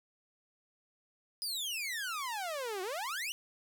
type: exponential two-way sweep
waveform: sawtooth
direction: down then up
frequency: 5060 to 357.9 to 3038 Hz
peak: -32 dBFS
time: 1.42-3.32 s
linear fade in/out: 0 ms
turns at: 2.82 s
effects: none